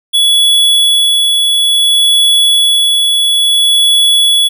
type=tone with tremolo; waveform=square; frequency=3391 Hz; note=G#7; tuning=35 cents sharp; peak=-6 dBFS; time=0.13-4.49 s; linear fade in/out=20 ms; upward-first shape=sine; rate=0.58 Hz; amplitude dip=25%; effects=none